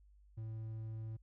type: tone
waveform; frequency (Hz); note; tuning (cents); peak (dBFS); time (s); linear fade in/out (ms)
triangle; 110.8; A2; +13; -39; 0.37-1.17; 10
effects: added 50 Hz sine -61 dBFS peak until 1.22 s